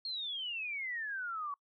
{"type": "exponential sweep", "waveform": "sine", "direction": "down", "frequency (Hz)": [4300, 1113], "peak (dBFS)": -36, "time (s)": [0.05, 1.54], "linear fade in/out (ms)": 2, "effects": ["noise-tail reverb RT60 0.1 s tail -25 dB re dry"]}